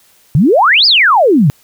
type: exponential two-way sweep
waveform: sine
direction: up then down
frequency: 126.5 to 5190 to 126.5 Hz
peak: -5 dBFS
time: 0.35-1.5 s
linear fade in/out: 0 ms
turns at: 0.86 s
effects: white hiss -49 dBFS RMS until 1.63 s